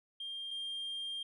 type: tone pair in turn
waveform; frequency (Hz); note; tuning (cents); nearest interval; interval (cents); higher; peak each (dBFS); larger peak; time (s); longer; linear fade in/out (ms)
sine; 3200 / 3200; G7 / G7; +35 / +35; unison; 0; neither; -38 / -35; second; 0.2-0.51 / 0.51-1.23; second; 5
effects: tanh soft clip ceiling -36 dBFS